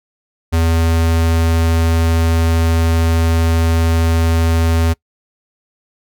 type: tone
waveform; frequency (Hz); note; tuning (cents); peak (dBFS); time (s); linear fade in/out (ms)
square; 82.41; E2; 0; -12; 0.52-4.94; 20
effects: noise-tail reverb RT60 0.1 s tail -23 dB re dry